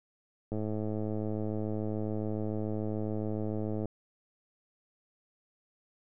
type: click train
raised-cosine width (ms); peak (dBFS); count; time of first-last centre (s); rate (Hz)
2; -22; 358; 0.52-3.856; 107
effects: none